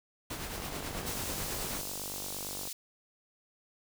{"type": "noise with tremolo", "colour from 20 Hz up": "pink", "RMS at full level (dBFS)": -37, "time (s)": [0.3, 1.81], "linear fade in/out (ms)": 5, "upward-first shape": "triangle", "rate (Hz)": 9.2, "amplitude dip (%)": 50}
{"type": "click train", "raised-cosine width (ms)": 1, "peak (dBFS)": -29, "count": 103, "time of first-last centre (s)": [0.58, 2.674], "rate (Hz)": 48.7}
{"type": "high-pass noise", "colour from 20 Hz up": "pink", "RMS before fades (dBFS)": -40, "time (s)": [1.06, 2.73], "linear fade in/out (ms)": 5, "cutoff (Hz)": 5000, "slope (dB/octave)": 12}
{"effects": []}